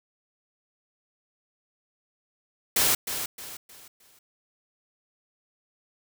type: noise with echo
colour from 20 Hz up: white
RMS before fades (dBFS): -22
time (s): 2.76-2.95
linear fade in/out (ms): 5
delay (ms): 310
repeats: 4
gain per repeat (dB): -9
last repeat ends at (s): 4.19
effects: none